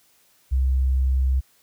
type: tone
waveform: sine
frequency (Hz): 65.41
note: C2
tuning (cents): 0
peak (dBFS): -17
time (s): 0.51-1.41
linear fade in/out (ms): 20
effects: white hiss -60 dBFS RMS until 1.62 s